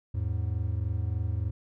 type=tone pair together; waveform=triangle; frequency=82.41 / 105.74 Hz; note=E2 / G#2; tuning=0 / +32 cents; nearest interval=major third; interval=432 cents; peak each=-28 dBFS; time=0.14-1.51 s; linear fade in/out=10 ms; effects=none